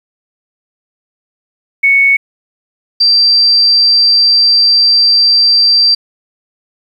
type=tone pair in turn; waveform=sine; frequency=2217 / 4698 Hz; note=C#7 / D8; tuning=0 / 0 cents; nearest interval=octave + minor second; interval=1300 cents; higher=second; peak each=-5 dBFS; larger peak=neither; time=1.83-2.17 / 3-5.95 s; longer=second; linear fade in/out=10 ms; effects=7-bit